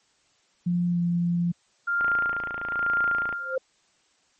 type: tone with pitch glide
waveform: sine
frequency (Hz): 175.3 to 172.89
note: F3 to F3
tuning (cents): +7 to -17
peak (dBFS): -21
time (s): 0.66-1.52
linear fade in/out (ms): 10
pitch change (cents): -24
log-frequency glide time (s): 0.89-0.99
type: tone with tremolo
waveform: sine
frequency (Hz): 1396.9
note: F6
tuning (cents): 0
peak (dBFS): -20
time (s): 1.87-3.56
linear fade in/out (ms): 10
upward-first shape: sine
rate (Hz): 1.1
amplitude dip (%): 70
type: click train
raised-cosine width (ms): 0.5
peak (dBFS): -19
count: 38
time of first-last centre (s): 2.01-3.327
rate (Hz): 28.1
type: tone with exponential growth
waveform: sine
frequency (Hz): 523.3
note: C5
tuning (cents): 0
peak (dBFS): -20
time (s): 3.38-3.58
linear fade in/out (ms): 5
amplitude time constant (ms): 43
effects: white hiss -65 dBFS RMS until 4.39 s + MP3 32 kbps